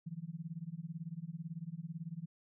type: tone with tremolo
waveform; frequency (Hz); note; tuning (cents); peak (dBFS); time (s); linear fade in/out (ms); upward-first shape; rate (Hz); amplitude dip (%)
sine; 164.81; E3; 0; -37; 0.06-2.26; 10; sine; 18; 95
effects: none